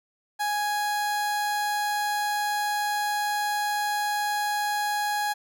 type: tone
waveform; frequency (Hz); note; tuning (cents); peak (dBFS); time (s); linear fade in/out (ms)
30% pulse; 830.6; G#5; 0; -22; 0.39-5.34; 20
effects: none